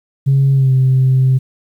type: tone with pitch glide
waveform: sine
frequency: 136.7 to 130.9 Hz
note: C#3 to C3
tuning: -24 to +1 cents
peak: -7 dBFS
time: 0.26-1.39 s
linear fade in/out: 20 ms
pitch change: -75 cents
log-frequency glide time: 0.53-0.72 s
effects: tanh soft clip ceiling -5 dBFS + 8-bit